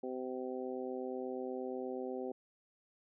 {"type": "harmonic tone", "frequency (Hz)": 128.3, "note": "C3", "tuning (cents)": -34, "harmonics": [2, 3, 4, 5, 6], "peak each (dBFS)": [-43, -41, -43, -52, -49], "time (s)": [0.03, 2.32], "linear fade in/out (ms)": 5, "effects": []}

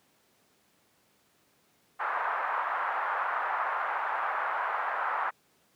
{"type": "band-pass noise", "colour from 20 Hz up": "pink", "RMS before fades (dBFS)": -31, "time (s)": [1.99, 5.31], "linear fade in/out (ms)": 20, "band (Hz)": [830, 1500], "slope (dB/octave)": 24, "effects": ["pink hiss -67 dBFS RMS until 5.75 s", "high-pass 150 Hz 12 dB/octave"]}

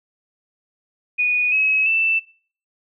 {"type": "tone with pitch steps", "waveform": "sine", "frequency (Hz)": [2468, 2561, 2657], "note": ["D#7", "D#7", "E7"], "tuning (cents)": [-15, 49, 13], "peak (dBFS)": -15, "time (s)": [1.18, 2.2], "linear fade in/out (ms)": 20, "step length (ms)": 340, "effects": ["noise-tail reverb RT60 0.5 s tail -23 dB re dry"]}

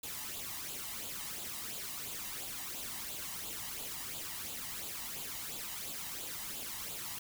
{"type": "noise with flanger", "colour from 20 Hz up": "white", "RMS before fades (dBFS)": -42, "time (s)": [0.03, 7.19], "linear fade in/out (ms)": 5, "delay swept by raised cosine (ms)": [0.26, 1.05], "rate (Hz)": 2.9, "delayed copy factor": 0.6, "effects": []}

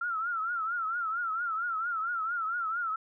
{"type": "tone with vibrato", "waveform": "sine", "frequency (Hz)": 1358, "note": "F6", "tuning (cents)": -49, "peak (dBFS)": -29, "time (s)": [0.01, 2.96], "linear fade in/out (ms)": 5, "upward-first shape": "triangle", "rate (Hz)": 4.4, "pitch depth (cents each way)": 130, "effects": []}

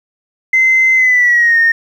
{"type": "tone with pitch glide", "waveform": "sine", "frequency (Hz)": [2064, 1838.8], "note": ["C7", "A#6"], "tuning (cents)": [-24, -24], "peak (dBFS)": -6, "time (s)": [0.53, 1.72], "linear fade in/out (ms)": 5, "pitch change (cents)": -200, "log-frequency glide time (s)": [0.95, 1.58], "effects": ["tanh soft clip ceiling -2 dBFS", "7-bit"]}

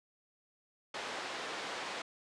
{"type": "band-pass noise", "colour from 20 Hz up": "pink", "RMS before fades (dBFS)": -41, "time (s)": [0.94, 2.02], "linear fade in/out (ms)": 5, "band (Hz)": [470, 4300], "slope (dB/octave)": 12, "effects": ["resampled to 22050 Hz"]}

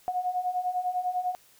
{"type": "beating tone pair", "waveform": "sine", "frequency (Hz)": [720, 730], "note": ["F#5", "F#5"], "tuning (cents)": [-47, -24], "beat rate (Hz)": 10, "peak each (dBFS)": [-32, -28], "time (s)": [0.08, 1.35], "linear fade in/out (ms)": 0, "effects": ["white hiss -59 dBFS RMS until 1.59 s"]}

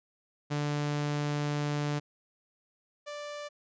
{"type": "tone pair in turn", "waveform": "sawtooth", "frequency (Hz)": [146.83, 587.3], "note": ["D3", "D5"], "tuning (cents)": [0, 0], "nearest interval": "2 octaves", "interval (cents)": 2400, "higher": "second", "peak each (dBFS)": [-25, -34], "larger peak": "first", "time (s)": [[0.5, 2], [3.06, 3.49]], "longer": "first", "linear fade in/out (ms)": 20, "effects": ["resampled to 16000 Hz"]}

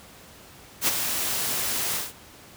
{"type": "noise with ADSR envelope", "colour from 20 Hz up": "white", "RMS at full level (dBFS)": -20, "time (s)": [0.81, 2.13], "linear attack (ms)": 63, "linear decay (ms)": 31, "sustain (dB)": -7, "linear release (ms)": 180, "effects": ["pink hiss -48 dBFS RMS until 2.56 s", "high-pass 60 Hz 12 dB/octave"]}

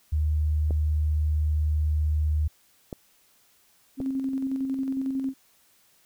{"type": "tone", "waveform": "sine", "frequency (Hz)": 76.3, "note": "D#2", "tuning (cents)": -33, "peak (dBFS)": -21, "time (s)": [0.12, 2.48], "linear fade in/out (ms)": 10}
{"type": "clicks", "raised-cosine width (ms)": 2, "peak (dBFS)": -20, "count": 3, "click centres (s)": [0.708, 2.928, 4.003]}
{"type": "tone with tremolo", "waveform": "sine", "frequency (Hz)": 267, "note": "C4", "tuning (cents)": 35, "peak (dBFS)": -24, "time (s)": [3.97, 5.34], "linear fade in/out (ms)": 50, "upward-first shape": "square", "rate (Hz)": 11, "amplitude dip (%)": 35}
{"effects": ["white hiss -62 dBFS RMS until 6.05 s"]}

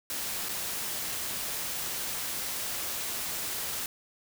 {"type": "noise with dropouts", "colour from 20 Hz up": "white", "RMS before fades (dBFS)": -34, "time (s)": [0.1, 3.86], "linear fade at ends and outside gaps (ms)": 1, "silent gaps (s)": [0.487, 0.491], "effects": []}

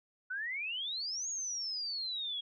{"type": "exponential two-way sweep", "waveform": "sine", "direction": "up then down", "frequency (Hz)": [1462, 6750, 3282], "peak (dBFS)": -35, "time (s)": [0.3, 2.41], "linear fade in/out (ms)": 10, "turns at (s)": 1.29, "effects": []}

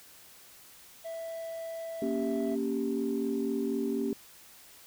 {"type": "tone", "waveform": "triangle", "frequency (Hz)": 659.3, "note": "E5", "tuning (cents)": 0, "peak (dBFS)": -34, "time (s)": [1.04, 2.56], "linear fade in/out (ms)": 20}
{"type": "chord", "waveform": "sine", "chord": "G diminished", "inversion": "first", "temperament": "equal", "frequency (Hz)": [233.1, 277.2, 392], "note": ["Bb3", "Db4", "G4"], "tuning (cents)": [0, 0, 0], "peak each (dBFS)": -32, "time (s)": [2.02, 4.13], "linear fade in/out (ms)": 2}
{"effects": ["tanh soft clip ceiling -20 dBFS", "white hiss -54 dBFS RMS until 4.86 s"]}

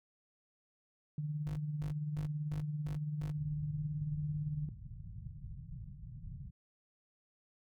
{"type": "tone with tremolo", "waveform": "sine", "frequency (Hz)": 149.7, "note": "D3", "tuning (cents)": 33, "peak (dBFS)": -33, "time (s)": [1.18, 4.69], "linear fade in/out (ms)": 2, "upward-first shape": "sine", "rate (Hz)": 18, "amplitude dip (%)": 45}
{"type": "tone bursts", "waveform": "25% pulse", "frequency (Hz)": 50.5, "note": "G#1", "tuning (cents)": -48, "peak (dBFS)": -39, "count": 6, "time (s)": [1.47, 3.314], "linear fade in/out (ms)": 0, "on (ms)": 99, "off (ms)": 250}
{"type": "low-pass noise", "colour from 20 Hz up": "white", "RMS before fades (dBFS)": -47, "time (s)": [3.37, 6.51], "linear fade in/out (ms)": 10, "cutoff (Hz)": 160, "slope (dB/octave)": 48}
{"effects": []}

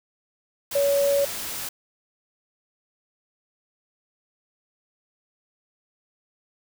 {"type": "tone in noise", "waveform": "sine", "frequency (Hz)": 563, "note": "C#5", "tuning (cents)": 27, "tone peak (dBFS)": -18, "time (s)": [0.75, 1.25], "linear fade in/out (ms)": 5, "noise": "white", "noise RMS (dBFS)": -32, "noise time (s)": [0.71, 1.69], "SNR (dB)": 11, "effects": []}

